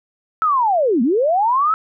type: linear two-way sweep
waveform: sine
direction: down then up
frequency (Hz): 1327 to 214.7 to 1327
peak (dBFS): -13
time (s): 0.42-1.74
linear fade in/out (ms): 0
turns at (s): 1.02
effects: none